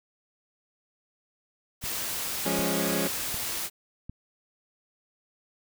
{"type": "noise", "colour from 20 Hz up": "white", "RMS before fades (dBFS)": -32, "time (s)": [1.81, 3.7], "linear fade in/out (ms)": 50}
{"type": "click train", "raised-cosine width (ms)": 5, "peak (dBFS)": -26, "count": 4, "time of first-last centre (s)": [1.84, 4.096], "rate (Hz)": 1.33}
{"type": "chord", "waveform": "20% pulse", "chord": "Db major", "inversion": "first", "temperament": "equal", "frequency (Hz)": [174.61, 207.7, 277.2], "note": ["F3", "Ab3", "Db4"], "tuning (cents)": [0, 0, 0], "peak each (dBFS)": [-26, -26, -26], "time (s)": [2.45, 3.08], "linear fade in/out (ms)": 10}
{"effects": []}